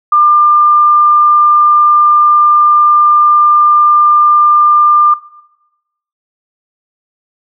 sine tone, 1197 Hz, D6, 33 cents sharp, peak -4 dBFS, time 0.12-5.14 s, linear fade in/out 5 ms, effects noise-tail reverb RT60 1.0 s tail -19 dB re dry

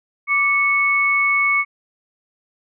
sine tone pair together, 1168.6 / 2206 Hz, D6 / C#7, -9 / -9 cents, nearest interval major seventh, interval 1100 cents, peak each -21 / -15 dBFS, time 0.27-1.65 s, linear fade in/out 50 ms, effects none

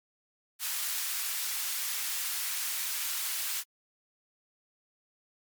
white high-pass noise, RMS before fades -33 dBFS, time 0.59-3.64 s, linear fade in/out 50 ms, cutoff 1300 Hz, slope 12 dB/octave, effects MP3 96 kbps

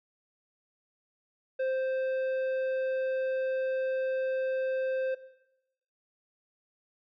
sine tone with tanh clipping, 523.3 Hz, C5, in tune, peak -29 dBFS, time 1.59-5.15 s, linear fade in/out 10 ms, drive 9 dB, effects noise-tail reverb RT60 0.9 s tail -17 dB re dry

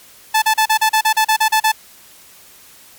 sawtooth tone bursts, 873 Hz, A5, 14 cents flat, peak -7 dBFS, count 12, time 0.34-1.72 s, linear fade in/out 10 ms, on 82 ms, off 36 ms, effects white hiss -44 dBFS RMS until 2.98 s + MP3 96 kbps

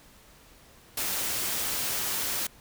white noise, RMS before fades -30 dBFS, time 0.97-2.47 s, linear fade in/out 5 ms, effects pink hiss -55 dBFS RMS until 2.6 s

